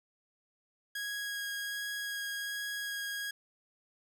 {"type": "tone with vibrato", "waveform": "sawtooth", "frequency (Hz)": 1648, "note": "G#6", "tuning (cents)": -14, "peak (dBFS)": -32, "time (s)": [0.95, 3.31], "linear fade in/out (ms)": 5, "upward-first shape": "sine", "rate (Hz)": 1.3, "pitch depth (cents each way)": 9, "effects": []}